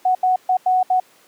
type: tone bursts at uneven times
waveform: sine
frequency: 740 Hz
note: F#5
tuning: in tune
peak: -13 dBFS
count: 5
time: 0.05-0.15 / 0.23-0.36 / 0.49-0.57 / 0.66-0.83 / 0.9-1 s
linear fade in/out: 5 ms
effects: pink hiss -52 dBFS RMS until 1.27 s + high-pass 300 Hz 12 dB/octave